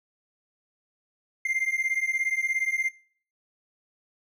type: beating tone pair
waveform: triangle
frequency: 2093 / 2110 Hz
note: C7 / C7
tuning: 0 / +14 cents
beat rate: 17 Hz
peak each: -25 / -27 dBFS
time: 1.45-2.89 s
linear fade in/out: 5 ms
effects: noise-tail reverb RT60 0.5 s tail -20 dB re dry